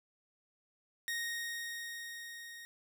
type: tone with level ramp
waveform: sawtooth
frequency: 1864.7 Hz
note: A#6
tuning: in tune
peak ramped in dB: -31 to -44 dBFS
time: 1.08-2.65 s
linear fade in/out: 0 ms
effects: none